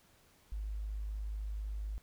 sine tone, 52 Hz, G#1, 3 cents sharp, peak -36 dBFS, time 0.52-1.98 s, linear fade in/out 0 ms, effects pink hiss -66 dBFS RMS until 2.02 s

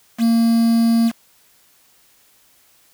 triangle tone with quantisation, 230 Hz, A#3, 23 cents flat, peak -10 dBFS, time 0.18-1.12 s, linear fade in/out 50 ms, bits 5, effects white hiss -55 dBFS RMS until 2.93 s

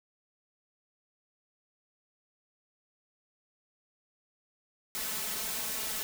white noise with comb filter, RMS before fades -35 dBFS, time 4.95-6.03 s, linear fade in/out 0 ms, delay 4.6 ms, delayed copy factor +0.85, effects none

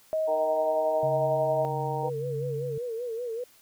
sine tone, 631 Hz, D#5, 24 cents sharp, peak -24 dBFS, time 0.13-1.65 s, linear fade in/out 0 ms
harmonic tone, 155 Hz, D#3, 6 cents flat, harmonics 2 / 3 / 4 / 5 / 6, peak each -43 / -33 / -38 / -33 / -34 dBFS, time 0.27-2.1 s, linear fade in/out 20 ms
sine tone with tremolo, 138.59 Hz, C#3, in tune, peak -31 dBFS, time 1.03-2.78 s, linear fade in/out 2 ms, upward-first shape sine, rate 1.6 Hz, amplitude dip 30%
sine tone with vibrato, 470.2 Hz, A#4, 15 cents sharp, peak -30 dBFS, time 2.03-3.44 s, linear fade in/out 5 ms, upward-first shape sine, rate 5.2 Hz, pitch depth 96 cents each way
effects white hiss -58 dBFS RMS until 3.61 s

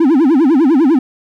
triangle tone with vibrato, 293.7 Hz, D4, in tune, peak -5 dBFS, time 0-0.99 s, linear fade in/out 5 ms, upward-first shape sine, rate 10 Hz, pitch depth 270 cents each way, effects none

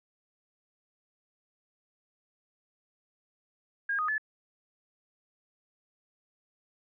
sine tone with pitch steps, 1624 / 1243 / 1729 Hz, G#6 / D#6 / A6, -39 / -2 / -31 cents, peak -27 dBFS, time 3.89-4.181 s, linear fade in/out 5 ms, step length 97 ms, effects none

